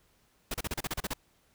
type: noise bursts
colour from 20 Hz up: pink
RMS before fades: -33 dBFS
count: 10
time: 0.51-1.136 s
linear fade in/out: 5 ms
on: 32 ms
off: 34 ms
effects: pink hiss -68 dBFS RMS until 1.54 s